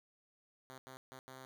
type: tone bursts at uneven times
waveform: 5% pulse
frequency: 130.81 Hz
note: C3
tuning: in tune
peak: -39 dBFS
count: 4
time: 0.7-0.78 / 0.87-0.97 / 1.12-1.19 / 1.28-1.45 s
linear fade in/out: 0 ms
effects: none